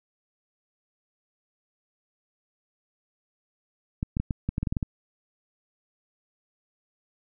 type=clicks; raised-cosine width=5 ms; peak=-14 dBFS; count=11; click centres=4.029 / 4.169 / 4.2 / 4.308 / 4.49 / 4.581 / 4.63 / 4.672 / 4.725 / 4.768 / 4.828 s; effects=none